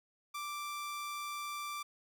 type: tone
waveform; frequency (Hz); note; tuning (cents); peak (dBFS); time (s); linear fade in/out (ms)
sawtooth; 1174.7; D6; 0; -35; 0.34-1.83; 10
effects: none